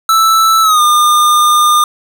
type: tone with pitch glide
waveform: square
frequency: 1318.5 to 1209.1 Hz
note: E6 to D#6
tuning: 0 to -50 cents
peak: -7 dBFS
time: 0.09-1.84 s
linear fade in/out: 2 ms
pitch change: -150 cents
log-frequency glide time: 0.62-0.81 s
effects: none